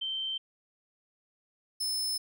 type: tone pair in turn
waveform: sine / sawtooth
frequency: 3116 / 5240 Hz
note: G7 / E8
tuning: -11 / -11 cents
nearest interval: major sixth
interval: 900 cents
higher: second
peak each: -31 / -27 dBFS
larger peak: second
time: 0.01-0.38 / 1.8-2.18 s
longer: second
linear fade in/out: 10 ms
effects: none